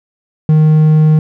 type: tone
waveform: triangle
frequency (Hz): 155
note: D#3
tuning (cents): -6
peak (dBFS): -3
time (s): 0.49-1.19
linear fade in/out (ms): 2
effects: none